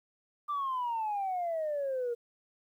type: exponential sweep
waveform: sine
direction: down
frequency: 1193 to 466.2 Hz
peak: -29 dBFS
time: 0.48-2.15 s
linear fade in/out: 20 ms
effects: tanh soft clip ceiling -27 dBFS + 11-bit